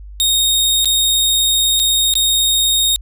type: tone with dropouts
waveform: sawtooth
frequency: 3716 Hz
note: A#7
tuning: 6 cents flat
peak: -9 dBFS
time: 0.2-2.96 s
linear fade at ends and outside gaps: 0 ms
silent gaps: 0.846-0.856 / 1.794-1.798 / 2.138-2.154 s
effects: added 50 Hz sine -31 dBFS peak until 3.01 s